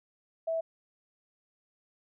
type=tone; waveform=sine; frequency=654 Hz; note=E5; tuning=14 cents flat; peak=-28 dBFS; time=0.47-0.61 s; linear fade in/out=10 ms; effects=none